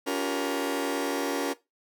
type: chord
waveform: sawtooth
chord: G half-diminished seventh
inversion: second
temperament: just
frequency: 282.2 / 352.8 / 392 / 470.4 Hz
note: Db4 / F4 / G4 / Bb4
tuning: +31 / +18 / 0 / +16 cents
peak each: -26 / -30 / -32 / -28 dBFS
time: 0.06-1.54 s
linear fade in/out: 20 ms
effects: noise-tail reverb RT60 0.2 s tail -17 dB re dry